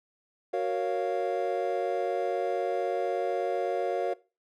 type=chord; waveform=triangle; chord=Gb major seventh; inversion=none; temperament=equal; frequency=370 / 466.2 / 554.4 / 698.5 Hz; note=Gb4 / Bb4 / Db5 / F5; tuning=0 / 0 / 0 / 0 cents; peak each=-30 dBFS; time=0.53-4.14 s; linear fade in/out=10 ms; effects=noise-tail reverb RT60 0.3 s tail -20 dB re dry